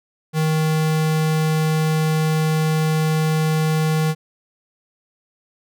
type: tone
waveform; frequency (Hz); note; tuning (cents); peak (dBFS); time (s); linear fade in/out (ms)
square; 156.9; D#3; +15; -17; 0.33-4.15; 50
effects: none